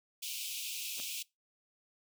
pink high-pass noise, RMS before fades -40 dBFS, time 0.22-1.23 s, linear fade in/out 10 ms, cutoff 2400 Hz, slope 96 dB/octave
brown noise with exponential growth, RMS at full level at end -40 dBFS, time 0.92-1 s, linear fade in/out 0 ms, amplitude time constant 16 ms
effects noise-tail reverb RT60 0.2 s tail -22 dB re dry + high-pass 300 Hz 12 dB/octave

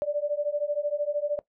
sine beating tone pair, 580 / 593 Hz, D5 / D5, -22 / +17 cents, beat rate 13 Hz, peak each -28 dBFS, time 0.02-1.39 s, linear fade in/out 0 ms, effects noise-tail reverb RT60 0.1 s tail -18 dB re dry

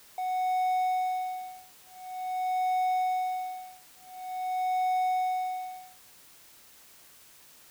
triangle tone with tremolo, 740 Hz, F#5, in tune, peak -22 dBFS, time 0.18-6.1 s, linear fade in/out 2 ms, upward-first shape sine, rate 0.47 Hz, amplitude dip 100%, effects white hiss -55 dBFS RMS until 7.7 s

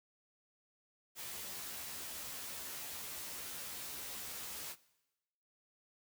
white noise with comb filter, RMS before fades -45 dBFS, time 1.15-4.76 s, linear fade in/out 50 ms, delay 14 ms, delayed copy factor +0.95, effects noise-tail reverb RT60 1.0 s tail -20 dB re dry

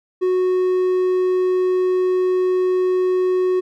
triangle tone, 367.9 Hz, F#4, 10 cents flat, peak -13 dBFS, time 0.21-3.61 s, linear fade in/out 20 ms, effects none

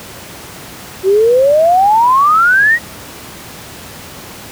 sine exponential sweep, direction up, 370 to 1932 Hz, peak -6 dBFS, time 1.03-2.79 s, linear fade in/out 50 ms, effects pink hiss -31 dBFS RMS until 4.51 s + high-pass 80 Hz 12 dB/octave

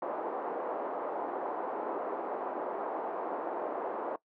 white band-pass noise, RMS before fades -36 dBFS, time 0.02-4.16 s, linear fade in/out 2 ms, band 330 to 930 Hz, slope 24 dB/octave, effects noise-tail reverb RT60 0.1 s tail -20 dB re dry

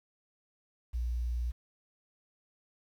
sine tone with quantisation, 59.7 Hz, A#1, 42 cents sharp, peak -30 dBFS, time 0.93-1.52 s, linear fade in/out 20 ms, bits 10, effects none

